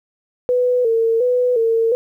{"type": "tone with vibrato", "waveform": "sine", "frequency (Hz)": 474.9, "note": "A#4", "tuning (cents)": 32, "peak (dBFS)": -13, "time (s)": [0.49, 1.95], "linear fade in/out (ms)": 0, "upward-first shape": "square", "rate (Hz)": 1.4, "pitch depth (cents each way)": 76, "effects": ["9-bit"]}